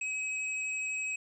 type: tone with hard clipping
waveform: sine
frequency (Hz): 2548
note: D#7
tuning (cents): +41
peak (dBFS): -33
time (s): 0.01-1.16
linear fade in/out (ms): 5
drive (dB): 18
effects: resampled to 24000 Hz